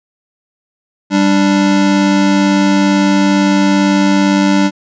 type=tone pair together; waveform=square; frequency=195.85 / 293.7 Hz; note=G3 / D4; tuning=-1 / 0 cents; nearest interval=perfect fifth; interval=701 cents; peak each=-12 dBFS; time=1.1-4.71 s; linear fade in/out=50 ms; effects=resampled to 16000 Hz